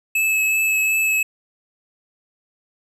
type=tone with vibrato; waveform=square; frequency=2598 Hz; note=E7; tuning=26 cents flat; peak=-17 dBFS; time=0.15-1.23 s; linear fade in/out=5 ms; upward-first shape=triangle; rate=2.7 Hz; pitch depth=14 cents each way; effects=none